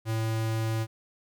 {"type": "tone", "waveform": "square", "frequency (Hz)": 111.7, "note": "A2", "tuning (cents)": 27, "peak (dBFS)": -27, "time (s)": [0.05, 0.87], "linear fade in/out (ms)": 50, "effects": []}